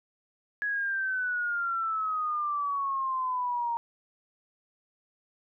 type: exponential sweep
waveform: sine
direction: down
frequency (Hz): 1680 to 929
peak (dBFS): -27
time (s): 0.62-3.77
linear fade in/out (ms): 0
effects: none